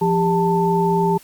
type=tone cluster; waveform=sine; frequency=172.4 / 399.3 / 888 Hz; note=F3 / G4 / A5; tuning=-22 / +32 / +16 cents; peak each=-19 dBFS; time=0.01-1.18 s; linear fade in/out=10 ms; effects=white hiss -47 dBFS RMS until 1.23 s + Opus 48 kbps